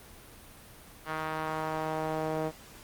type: tone with band-pass filter sweep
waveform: sawtooth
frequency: 157.2 Hz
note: D#3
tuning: 18 cents sharp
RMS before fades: -33 dBFS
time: 1.05-2.52 s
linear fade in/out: 50 ms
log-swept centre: 1300 to 570 Hz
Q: 1.5
effects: pink hiss -51 dBFS RMS until 2.83 s + Opus 32 kbps